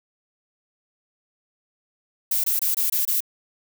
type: noise bursts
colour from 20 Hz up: violet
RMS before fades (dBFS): -22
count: 6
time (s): 2.31-3.205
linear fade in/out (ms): 5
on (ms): 130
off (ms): 23
effects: none